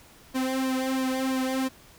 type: tone with flanger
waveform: sawtooth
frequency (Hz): 261.6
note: C4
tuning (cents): 0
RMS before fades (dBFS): -27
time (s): 0.34-1.69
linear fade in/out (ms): 20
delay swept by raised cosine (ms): 1.4 to 3.1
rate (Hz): 3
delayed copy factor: -0.95
effects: pink hiss -53 dBFS RMS until 1.98 s